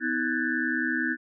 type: tone cluster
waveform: sine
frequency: 249.3 / 320 / 1495 / 1639 / 1758 Hz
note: B3 / D#4 / F#6 / G#6 / A6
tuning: +16 / +49 / +17 / -23 / -2 cents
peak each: -31 dBFS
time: 0-1.17 s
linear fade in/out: 50 ms
effects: none